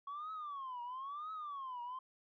sine tone with vibrato, 1108.7 Hz, C#6, in tune, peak -40 dBFS, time 0.07-1.99 s, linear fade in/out 5 ms, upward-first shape triangle, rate 1 Hz, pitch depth 270 cents each way, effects tanh soft clip ceiling -39 dBFS

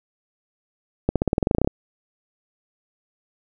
accelerating click train, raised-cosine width 2 ms, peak -5 dBFS, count 14, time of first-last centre 1.09-1.675 s, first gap 67 ms, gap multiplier 0.93, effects none

